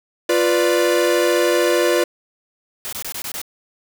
45% pulse chord, B diminished, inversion second, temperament equal, 349.2 / 493.9 / 587.3 Hz, F4 / B4 / D5, 0 / 0 / 0 cents, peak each -18 / -19 / -20 dBFS, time 0.29-2.04 s, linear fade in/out 5 ms
white noise bursts, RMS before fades -28 dBFS, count 6, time 2.85-3.416 s, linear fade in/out 0 ms, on 76 ms, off 22 ms
effects none

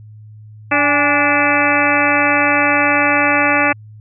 harmonic tone with a mistuned harmonic, 290.8 Hz, D4, 17 cents flat, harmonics 1 / 2 / 3 / 4 / 5 / 6 / 7 / 8 / 9, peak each -20 / -20 / -20 / -20 / -20 / -20 / -20 / -20 / -20 dBFS, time 0.71-3.73 s, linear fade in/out 10 ms, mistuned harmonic 3, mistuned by -74 cents, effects added 107 Hz sine -35 dBFS peak until 4 s

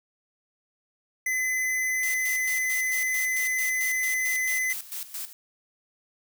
square tone, 2027 Hz, B6, 45 cents sharp, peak -25 dBFS, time 1.26-4.73 s, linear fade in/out 5 ms
blue noise with tremolo, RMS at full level -34 dBFS, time 2.03-5.33 s, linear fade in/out 0 ms, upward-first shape square, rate 4.5 Hz, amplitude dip 75%
effects none

